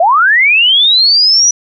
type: linear sweep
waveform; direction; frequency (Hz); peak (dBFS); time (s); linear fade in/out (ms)
sine; up; 629 to 5920; -5; 0-1.51; 5
effects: none